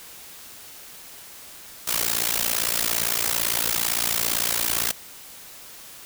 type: noise with amplitude modulation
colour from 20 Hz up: white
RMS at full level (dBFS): -20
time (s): 1.87-4.92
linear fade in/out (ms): 10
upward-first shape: sine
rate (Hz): 57.7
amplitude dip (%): 95
effects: white hiss -43 dBFS RMS until 6.05 s